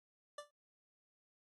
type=tone with exponential decay; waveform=25% pulse; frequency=587.3 Hz; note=D5; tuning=in tune; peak=-38 dBFS; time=0.38-0.51 s; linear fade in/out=5 ms; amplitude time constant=27 ms; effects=AAC 32 kbps